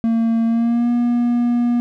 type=tone with pitch glide; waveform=triangle; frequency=228.1 to 239.9 Hz; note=A#3 to A#3; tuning=-37 to +50 cents; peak=-12 dBFS; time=0.04-1.8 s; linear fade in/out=0 ms; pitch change=+87 cents; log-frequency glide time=0.46-0.9 s; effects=none